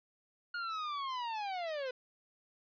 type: linear sweep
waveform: 45% pulse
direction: down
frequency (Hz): 1436 to 493.9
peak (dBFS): -36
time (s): 0.54-1.91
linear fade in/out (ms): 5
effects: resampled to 11025 Hz